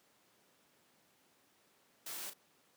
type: noise with echo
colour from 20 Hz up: white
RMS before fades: -44 dBFS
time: 2.06-2.3 s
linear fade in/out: 5 ms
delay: 36 ms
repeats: 1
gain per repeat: -9 dB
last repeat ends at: 2.336 s
effects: pink hiss -70 dBFS RMS until 2.76 s + high-pass 200 Hz 12 dB/octave